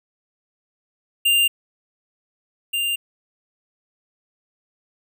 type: tone pair in turn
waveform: square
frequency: 2794 / 2794 Hz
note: F7 / F7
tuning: 0 / 0 cents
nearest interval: unison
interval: 0 cents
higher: neither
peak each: -15 / -21 dBFS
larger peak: first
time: 1.25-1.48 / 2.73-2.96 s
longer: neither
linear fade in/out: 10 ms
effects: none

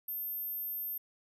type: tone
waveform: sine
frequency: 13290 Hz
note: G#9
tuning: in tune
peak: -35 dBFS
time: 0.08-0.98 s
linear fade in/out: 5 ms
effects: none

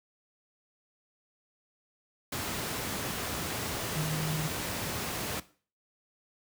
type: tone in noise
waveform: sine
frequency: 155.56 Hz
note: D#3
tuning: in tune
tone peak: -30 dBFS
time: 3.96-4.47 s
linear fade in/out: 5 ms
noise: pink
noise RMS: -34 dBFS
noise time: 2.32-5.4 s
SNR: +1 dB
effects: noise-tail reverb RT60 0.4 s tail -17 dB re dry + high-pass 80 Hz 12 dB/octave

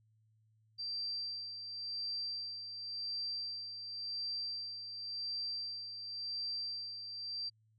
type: tone with tremolo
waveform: sine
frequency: 4699 Hz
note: D8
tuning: in tune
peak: -36 dBFS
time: 0.78-7.5 s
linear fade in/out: 20 ms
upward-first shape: sine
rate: 0.92 Hz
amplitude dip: 55%
effects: added 109 Hz sine -68 dBFS peak until 7.78 s

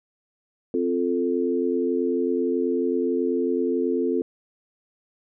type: chord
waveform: sine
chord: F major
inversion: second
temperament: equal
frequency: 261.6 / 349.2 / 440 Hz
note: C4 / F4 / A4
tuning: 0 / 0 / 0 cents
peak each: -25 dBFS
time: 0.74-4.22 s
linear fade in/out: 2 ms
effects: none

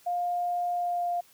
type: tone with pitch glide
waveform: sine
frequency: 706 to 700.7 Hz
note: F5 to F5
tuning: +19 to +6 cents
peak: -26 dBFS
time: 0.06-1.21 s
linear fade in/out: 10 ms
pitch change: -13 cents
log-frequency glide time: 0.72-1.09 s
effects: white hiss -59 dBFS RMS until 1.33 s + high-pass 60 Hz 12 dB/octave

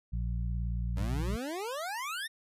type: harmonic tone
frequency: 58.27 Hz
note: A#1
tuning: in tune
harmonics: 1 / 2 / 3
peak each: -31 / -37 / -41 dBFS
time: 0.12-1.37 s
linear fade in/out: 20 ms
type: exponential sweep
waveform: 25% pulse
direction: up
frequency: 89.3 to 1887 Hz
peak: -31 dBFS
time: 0.96-2.28 s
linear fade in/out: 20 ms
effects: resampled to 32000 Hz

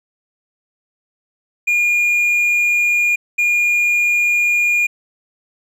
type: tone pair in turn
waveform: triangle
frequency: 2425 / 2425 Hz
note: D#7 / D#7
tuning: -45 / -45 cents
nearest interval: unison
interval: 0 cents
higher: neither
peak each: -11 dBFS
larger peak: neither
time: 1.67-3.16 / 3.38-4.87 s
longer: neither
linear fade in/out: 10 ms
effects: none

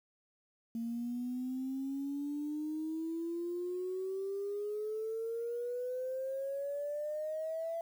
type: exponential sweep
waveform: sine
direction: up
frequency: 228.5 to 672 Hz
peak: -34 dBFS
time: 0.75-7.81 s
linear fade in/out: 2 ms
effects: tanh soft clip ceiling -30 dBFS + 10-bit

